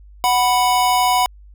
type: tone pair together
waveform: square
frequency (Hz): 740 / 987.8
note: F#5 / B5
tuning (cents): 0 / 0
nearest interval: perfect fourth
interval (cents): 500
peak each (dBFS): -17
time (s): 0.24-1.26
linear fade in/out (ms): 0
effects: added 50 Hz sine -40 dBFS peak until 1.54 s